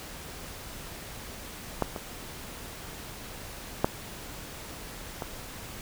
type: clicks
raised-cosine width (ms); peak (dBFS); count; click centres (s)
1; -10 / -20 / -7 / -18; 4; 1.823 / 1.962 / 3.845 / 5.222
effects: pink hiss -42 dBFS RMS until 5.81 s